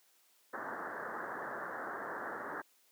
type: low-pass noise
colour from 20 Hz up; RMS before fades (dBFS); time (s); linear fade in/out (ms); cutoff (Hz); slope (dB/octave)
white; -41; 0.53-2.62; 10; 1800; 96
effects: white hiss -69 dBFS RMS until 2.91 s + high-pass 300 Hz 12 dB/octave